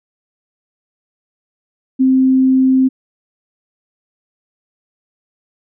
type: tone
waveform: sine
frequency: 261.6 Hz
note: C4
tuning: in tune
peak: -8 dBFS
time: 1.99-2.89 s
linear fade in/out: 20 ms
effects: none